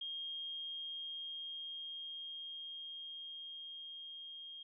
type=tone with level ramp; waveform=sine; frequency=3232 Hz; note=G#7; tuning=48 cents flat; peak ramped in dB=-40 to -47 dBFS; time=0.01-4.63 s; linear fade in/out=5 ms; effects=none